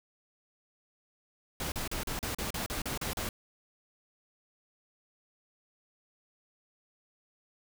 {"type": "noise bursts", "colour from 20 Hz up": "pink", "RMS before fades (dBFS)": -35, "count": 11, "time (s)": [1.6, 3.29], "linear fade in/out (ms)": 2, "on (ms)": 120, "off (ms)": 37, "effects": []}